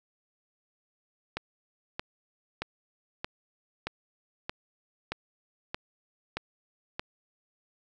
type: click train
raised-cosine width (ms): 0.3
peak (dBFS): -16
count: 10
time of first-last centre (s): 1.37-6.995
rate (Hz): 1.6
effects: none